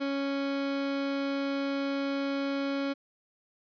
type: tone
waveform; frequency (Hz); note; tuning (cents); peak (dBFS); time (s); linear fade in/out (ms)
30% pulse; 277.2; C#4; 0; -26; 0-2.94; 20
effects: resampled to 11025 Hz